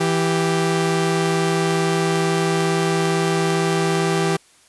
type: tone pair together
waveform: sawtooth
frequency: 164.82 / 392 Hz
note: E3 / G4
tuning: 0 / 0 cents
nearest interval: octave + minor third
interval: 1500 cents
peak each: -16 dBFS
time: 0-4.37 s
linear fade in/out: 10 ms
effects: white hiss -53 dBFS RMS until 4.68 s + resampled to 24000 Hz